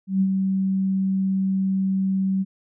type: tone with ADSR envelope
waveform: sine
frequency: 191.6 Hz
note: G3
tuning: 39 cents flat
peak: -15 dBFS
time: 0.07-2.45 s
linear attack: 140 ms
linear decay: 61 ms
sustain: -4 dB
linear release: 35 ms
effects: none